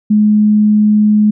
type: tone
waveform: sine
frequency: 211.2 Hz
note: G#3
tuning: 29 cents sharp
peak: -6 dBFS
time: 0.1-1.31 s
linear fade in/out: 10 ms
effects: none